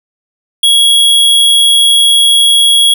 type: tone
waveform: square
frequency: 3322 Hz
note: G#7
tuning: in tune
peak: -5 dBFS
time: 0.63-2.94 s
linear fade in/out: 5 ms
effects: none